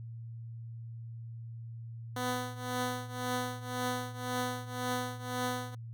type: tone with tremolo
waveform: 10% pulse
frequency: 249.7 Hz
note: B3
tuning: 19 cents sharp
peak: -22 dBFS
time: 2.16-5.75 s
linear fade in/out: 5 ms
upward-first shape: triangle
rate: 1.9 Hz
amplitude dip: 90%
effects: added 115 Hz sine -41 dBFS peak until 5.93 s